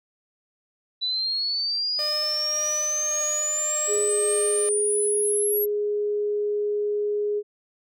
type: exponential sweep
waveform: sine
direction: up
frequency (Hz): 3951 to 11620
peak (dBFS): -23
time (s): 1.01-5.66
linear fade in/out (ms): 20
type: tone with tremolo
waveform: sawtooth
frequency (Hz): 603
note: D5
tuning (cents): +46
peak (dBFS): -26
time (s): 1.99-4.69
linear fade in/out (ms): 0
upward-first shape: sine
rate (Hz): 1.8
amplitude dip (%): 35
type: tone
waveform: sine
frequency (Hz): 415.3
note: G#4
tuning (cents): 0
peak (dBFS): -22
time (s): 3.87-7.43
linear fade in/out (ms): 50
effects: none